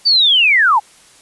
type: linear sweep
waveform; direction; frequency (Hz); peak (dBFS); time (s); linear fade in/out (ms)
sine; down; 4673 to 784; -8; 0.05-0.8; 20
effects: white hiss -46 dBFS RMS until 1.21 s + resampled to 24000 Hz